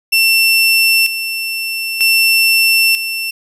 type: tone with tremolo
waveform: 30% pulse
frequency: 2700 Hz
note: E7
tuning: 41 cents sharp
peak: -6 dBFS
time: 0.12-3.31 s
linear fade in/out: 10 ms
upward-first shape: square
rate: 0.53 Hz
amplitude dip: 65%
effects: none